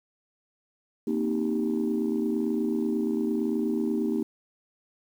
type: chord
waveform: sine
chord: C minor seventh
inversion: third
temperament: equal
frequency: 233.1 / 261.6 / 311.1 / 392 Hz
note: Bb3 / C4 / Eb4 / G4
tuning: 0 / 0 / 0 / 0 cents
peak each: -27 / -33 / -28 / -30 dBFS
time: 1.07-4.23 s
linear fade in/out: 5 ms
effects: tanh soft clip ceiling -17 dBFS + 9-bit